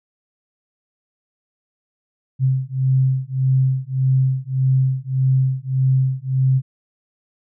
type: beating tone pair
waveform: sine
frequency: 130.81 / 132.51 Hz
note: C3 / C3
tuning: 0 / +22 cents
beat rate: 1.7 Hz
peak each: -18 dBFS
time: 2.39-6.62 s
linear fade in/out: 50 ms
effects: none